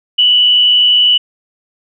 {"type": "tone with frequency modulation", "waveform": "sine", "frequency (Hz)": 2960, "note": "F#7", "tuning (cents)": 0, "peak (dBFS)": -6, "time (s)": [0.18, 1.18], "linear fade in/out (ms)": 10, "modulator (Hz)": 108, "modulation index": 0.52, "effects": []}